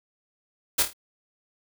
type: noise with echo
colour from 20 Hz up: white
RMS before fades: -21 dBFS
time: 0.78-0.83 s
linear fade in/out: 10 ms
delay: 26 ms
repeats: 4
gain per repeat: -7 dB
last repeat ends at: 0.934 s
effects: none